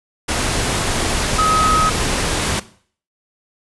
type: tone in noise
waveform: sine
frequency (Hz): 1270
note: D#6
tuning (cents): +35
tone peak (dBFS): -13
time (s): 1.38-1.9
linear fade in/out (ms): 10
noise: pink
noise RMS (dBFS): -19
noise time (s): 0.28-2.6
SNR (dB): +3
effects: noise-tail reverb RT60 0.5 s tail -17 dB re dry + resampled to 24000 Hz